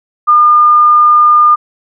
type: tone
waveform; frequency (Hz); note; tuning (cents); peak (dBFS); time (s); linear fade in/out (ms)
sine; 1210; D#6; -49; -3; 0.27-1.56; 20
effects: none